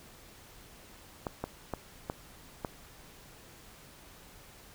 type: clicks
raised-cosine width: 1 ms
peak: -19 dBFS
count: 5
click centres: 1.268 / 1.44 / 1.737 / 2.099 / 2.648 s
effects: pink hiss -54 dBFS RMS until 4.74 s